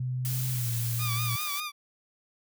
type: tone with pitch glide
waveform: sine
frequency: 126.8 to 117.63 Hz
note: B2 to A#2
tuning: +46 to +16 cents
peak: -28 dBFS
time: 0-1.36 s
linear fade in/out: 5 ms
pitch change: -130 cents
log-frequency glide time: 0.52-0.69 s
type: noise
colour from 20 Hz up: blue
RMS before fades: -35 dBFS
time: 0.25-1.6 s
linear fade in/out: 0 ms
type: tone with vibrato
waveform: 15% pulse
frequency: 1186 Hz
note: D6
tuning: 17 cents sharp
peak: -26 dBFS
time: 0.98-1.72 s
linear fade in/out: 50 ms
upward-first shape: sine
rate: 5 Hz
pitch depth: 65 cents each way
effects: none